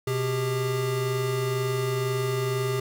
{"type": "tone pair together", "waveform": "square", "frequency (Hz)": [126.09, 400.3], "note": ["B2", "G4"], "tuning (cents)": [36, 36], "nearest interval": "octave + minor sixth", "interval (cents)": 2000, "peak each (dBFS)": -28, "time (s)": [0.07, 2.8], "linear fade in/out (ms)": 5, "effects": []}